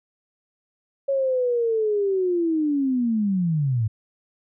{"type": "linear sweep", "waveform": "sine", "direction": "down", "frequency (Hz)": [554.4, 103.83], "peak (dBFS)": -19, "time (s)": [1.08, 3.88], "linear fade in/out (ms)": 10, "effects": []}